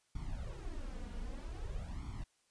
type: noise with flanger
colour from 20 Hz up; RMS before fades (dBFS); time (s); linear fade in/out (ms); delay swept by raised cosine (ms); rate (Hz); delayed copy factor
brown; -42; 0.15-2.24; 5; 0.89 to 4.19; 0.52; +0.95
effects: white hiss -75 dBFS RMS until 2.5 s + resampled to 22050 Hz